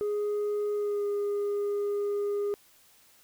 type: tone with pitch glide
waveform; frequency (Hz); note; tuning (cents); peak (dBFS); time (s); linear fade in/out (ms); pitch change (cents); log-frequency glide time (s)
sine; 415.3 to 408.4; G#4 to G#4; 0 to -29; -24; 0.01-2.54; 0; -29; 0.74-1.05
effects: tanh soft clip ceiling -26 dBFS + white hiss -60 dBFS RMS until 3.23 s